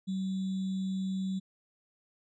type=tone with sample-and-hold; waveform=sine; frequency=190 Hz; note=F#3; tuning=46 cents sharp; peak=-30 dBFS; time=0.07-1.4 s; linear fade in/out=20 ms; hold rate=3675 Hz; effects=resampled to 16000 Hz